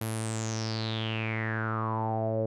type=tone with low-pass filter sweep; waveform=sawtooth; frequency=111.1 Hz; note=A2; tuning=17 cents sharp; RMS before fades=-31 dBFS; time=0.01-2.46 s; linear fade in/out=5 ms; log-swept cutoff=12000 to 510 Hz; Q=8; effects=none